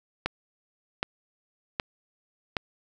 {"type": "click train", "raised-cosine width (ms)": 0.3, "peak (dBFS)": -10, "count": 4, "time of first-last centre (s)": [0.26, 2.568], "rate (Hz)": 1.3, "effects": []}